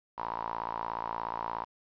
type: tone with band-pass filter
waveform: sawtooth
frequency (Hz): 56.9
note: A#1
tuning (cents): -41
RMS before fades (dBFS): -36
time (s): 0.17-1.65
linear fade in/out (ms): 20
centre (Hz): 960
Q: 8.1
effects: resampled to 11025 Hz + 10-bit